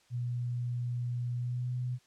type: tone with pitch glide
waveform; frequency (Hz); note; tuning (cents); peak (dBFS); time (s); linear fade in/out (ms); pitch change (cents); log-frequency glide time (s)
sine; 121.7 to 124.69; B2 to B2; -25 to +17; -31; 0.1-1.99; 50; +42; 1.35-1.72
effects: white hiss -66 dBFS RMS until 2.06 s + low-pass 7000 Hz 12 dB/octave